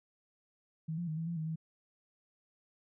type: tone with pitch steps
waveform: sine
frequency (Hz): 159.7 / 173.3 / 156.3 / 163.4 / 170.2 / 157.7 / 160.7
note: D#3 / F3 / D#3 / E3 / F3 / D#3 / E3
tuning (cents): +45 / -13 / +8 / -15 / -44 / +24 / -44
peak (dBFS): -34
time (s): 0.88-1.559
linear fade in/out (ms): 10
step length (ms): 97
effects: none